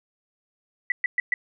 sine tone bursts, 1972 Hz, B6, 3 cents flat, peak -19 dBFS, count 4, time 0.9-1.34 s, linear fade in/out 2 ms, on 20 ms, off 120 ms, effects none

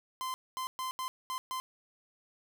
45% pulse tone bursts at uneven times, 1035 Hz, C6, 19 cents flat, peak -34 dBFS, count 6, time 0.21-0.34 / 0.57-0.67 / 0.79-0.91 / 0.99-1.08 / 1.3-1.38 / 1.51-1.6 s, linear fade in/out 0 ms, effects none

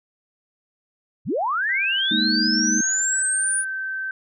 sine linear sweep, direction up, 74.8 to 9790 Hz, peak -20 dBFS, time 1.25-3.65 s, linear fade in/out 50 ms
sine tone with pitch glide, 1577 to 1548.1 Hz, G6 to G6, +10 to -22 cents, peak -25 dBFS, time 1.69-4.11 s, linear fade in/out 2 ms, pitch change -32 cents, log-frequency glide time 1.95-2.18 s
sine chord, Ab suspended second, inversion none, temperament just, 207.7 / 233.6 / 311.5 Hz, Ab3 / Bb3 / Eb4, 0 / +4 / +2 cents, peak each -25 dBFS, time 2.11-2.81 s, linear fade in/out 5 ms
effects none

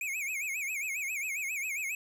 square tone with vibrato, 2349 Hz, D7, in tune, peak -33 dBFS, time 0.01-1.95 s, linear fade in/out 2 ms, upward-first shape sine, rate 7.4 Hz, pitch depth 170 cents each way, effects none

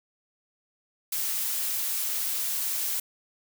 blue noise, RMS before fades -29 dBFS, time 1.12-3 s, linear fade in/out 5 ms, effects none

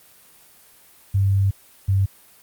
sine tone pair in turn, 98 / 97.21 Hz, G2 / G2, 0 / -14 cents, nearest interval unison, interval 14 cents, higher first, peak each -15 dBFS, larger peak neither, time 1.14-1.51 / 1.88-2.06 s, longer first, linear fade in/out 10 ms, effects white hiss -51 dBFS RMS until 2.42 s + Opus 32 kbps

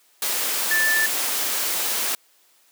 sine tone in noise, 1760 Hz, A6, in tune, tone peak -18 dBFS, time 0.71-1.06 s, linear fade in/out 2 ms, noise white, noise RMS -24 dBFS, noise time 0.22-2.15 s, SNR +3 dB, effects white hiss -59 dBFS RMS until 2.71 s + high-pass 300 Hz 12 dB/octave

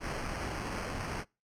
pink noise with sample-and-hold, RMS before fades -37 dBFS, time 0-1.25 s, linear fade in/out 50 ms, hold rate 3675 Hz, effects noise-tail reverb RT60 0.3 s tail -26 dB re dry + low-pass 9000 Hz 12 dB/octave

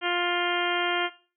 harmonic tone with a mistuned harmonic, 351.3 Hz, F4, 10 cents sharp, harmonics 1 / 2 / 3 / 4 / 5 / 6 / 7 / 8 / 9, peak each -30 / -31 / -34 / -31 / -34 / -34 / -36 / -33 / -33 dBFS, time 0.01-1.1 s, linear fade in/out 50 ms, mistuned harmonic 7, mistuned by -15 cents, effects noise-tail reverb RT60 0.4 s tail -17 dB re dry

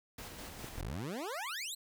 pink noise with tremolo, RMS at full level -46 dBFS, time 0.18-0.81 s, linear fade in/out 5 ms, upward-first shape square, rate 4.9 Hz, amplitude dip 30%
click, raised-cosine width 3 ms, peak -32 dBFS, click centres 0.644 s
20% pulse exponential sweep, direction up, 31.8 to 4238 Hz, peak -33 dBFS, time 0.75-1.75 s, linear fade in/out 10 ms
effects none

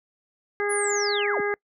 harmonic tone, 410 Hz, G#4, 22 cents flat, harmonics 1 / 2 / 3 / 4 / 5, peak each -25 / -33 / -34 / -30 / -32 dBFS, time 0.6-1.54 s, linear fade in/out 0 ms
sine linear sweep, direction down, 10280 to 60.6 Hz, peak -27 dBFS, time 0.69-1.41 s, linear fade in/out 20 ms
effects noise-tail reverb RT60 0.1 s tail -26 dB re dry

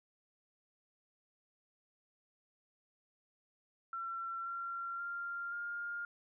sine tone with pitch steps, 1355 / 1373.1 / 1391.5 / 1410.1 Hz, E6 / F6 / F6 / F6, +47 / -30 / -7 / +16 cents, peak -38 dBFS, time 3.93-6.05 s, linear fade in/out 2 ms, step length 530 ms, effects none

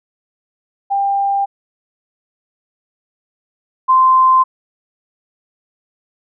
sine tone pair in turn, 795 / 1039.5 Hz, G5 / C6, +24 / -12 cents, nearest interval perfect fourth, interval 464 cents, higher second, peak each -13 / -7 dBFS, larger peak second, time 0.9-1.46 / 3.88-4.44 s, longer neither, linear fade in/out 20 ms, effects none

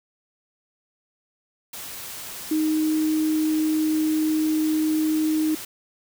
sine tone in noise, 311.5 Hz, D#4, 2 cents sharp, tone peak -19 dBFS, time 2.51-5.55 s, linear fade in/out 5 ms, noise white, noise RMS -36 dBFS, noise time 1.73-5.65 s, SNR +14 dB, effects none

